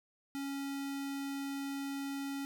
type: tone with notch filter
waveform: square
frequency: 277.2 Hz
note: C#4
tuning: in tune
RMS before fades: -39 dBFS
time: 0.35-2.45 s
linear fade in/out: 0 ms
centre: 610 Hz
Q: 1.4
effects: 11-bit